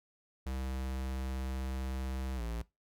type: tone with pitch glide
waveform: square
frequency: 65.41 to 57.27 Hz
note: C2 to A#1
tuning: 0 to -30 cents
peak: -36 dBFS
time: 0.46-2.62 s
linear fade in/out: 5 ms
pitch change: -230 cents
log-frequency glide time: 2.36-2.42 s
effects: noise-tail reverb RT60 0.2 s tail -19 dB re dry